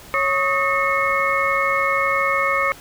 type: tone cluster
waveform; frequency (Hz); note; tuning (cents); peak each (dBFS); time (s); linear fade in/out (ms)
sine; 551 / 1107 / 1260 / 1818 / 2182; C#5 / C#6 / D#6 / A#6 / C#7; -11 / -3 / +21 / -44 / -28; -24 / -24 / -22 / -27 / -21; 0.14-2.72; 0
effects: pink hiss -42 dBFS RMS until 2.8 s